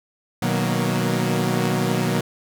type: chord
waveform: sawtooth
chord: B major seventh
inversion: none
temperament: equal with one note detuned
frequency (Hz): 123.47 / 155.56 / 185 / 235.2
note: B2 / D#3 / F#3 / A#3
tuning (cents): 0 / 0 / 0 / +16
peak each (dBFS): -21 / -22 / -20 / -22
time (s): 0.42-2.21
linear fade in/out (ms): 5
effects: none